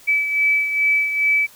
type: beating tone pair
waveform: sine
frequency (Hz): 2300 / 2302.4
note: D7 / D7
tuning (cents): -37 / -35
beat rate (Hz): 2.4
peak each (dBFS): -16 / -24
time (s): 0.07-1.47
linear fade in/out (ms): 20
effects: white hiss -47 dBFS RMS until 1.55 s